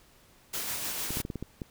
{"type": "noise with tremolo", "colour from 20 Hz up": "white", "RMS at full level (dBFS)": -33, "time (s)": [0.53, 1.22], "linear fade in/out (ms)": 10, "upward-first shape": "sine", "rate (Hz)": 6.6, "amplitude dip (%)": 30}
{"type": "clicks", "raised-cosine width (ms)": 3, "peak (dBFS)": -22, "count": 8, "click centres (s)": [1.106, 1.171, 1.202, 1.251, 1.302, 1.357, 1.426, 1.618]}
{"effects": ["pink hiss -60 dBFS RMS until 1.7 s"]}